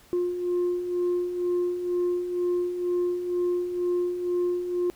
sine beating tone pair, 353 / 355.1 Hz, F4 / F4, +19 / +29 cents, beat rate 2.1 Hz, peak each -30 / -23 dBFS, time 0.13-4.9 s, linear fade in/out 0 ms, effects tanh soft clip ceiling -20 dBFS + pink hiss -55 dBFS RMS until 4.95 s

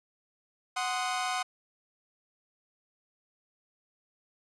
sawtooth chord, C diminished, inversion second, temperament equal with one note detuned, 740 / 1042.9 / 1244.5 Hz, Gb5 / C6 / Eb6, 0 / -6 / 0 cents, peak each -28 / -32 / -32 dBFS, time 0.76-1.43 s, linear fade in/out 10 ms, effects resampled to 22050 Hz

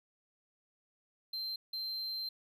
triangle tone bursts at uneven times, 4130 Hz, C8, 23 cents flat, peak -35 dBFS, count 2, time 1.33-1.56 / 1.73-2.29 s, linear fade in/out 5 ms, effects none

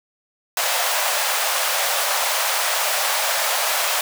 pink high-pass noise, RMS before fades -21 dBFS, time 0.57-4.01 s, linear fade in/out 2 ms, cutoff 560 Hz, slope 48 dB/octave, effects none

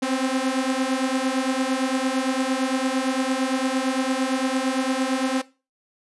sawtooth beating tone pair, 257.5 / 266.3 Hz, C4 / C4, -28 / +31 cents, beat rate 8.8 Hz, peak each -21 / -20 dBFS, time 0.02-5.42 s, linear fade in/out 10 ms, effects noise-tail reverb RT60 0.3 s tail -18 dB re dry + resampled to 24000 Hz

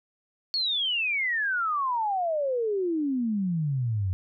sine exponential sweep, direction down, 4435 to 89.3 Hz, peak -24 dBFS, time 0.54-4.13 s, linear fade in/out 0 ms, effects none

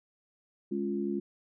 sine chord, Db major, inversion second, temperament equal, 207.7 / 277.2 / 349.2 Hz, Ab3 / Db4 / F4, 0 / 0 / 0 cents, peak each -33 / -36 / -33 dBFS, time 0.71-1.2 s, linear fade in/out 10 ms, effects none

